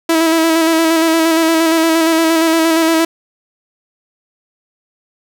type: tone with vibrato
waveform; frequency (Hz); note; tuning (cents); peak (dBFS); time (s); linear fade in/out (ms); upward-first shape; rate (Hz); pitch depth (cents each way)
sawtooth; 325.8; E4; -20; -6; 0.09-3.05; 5; square; 8.6; 25
effects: none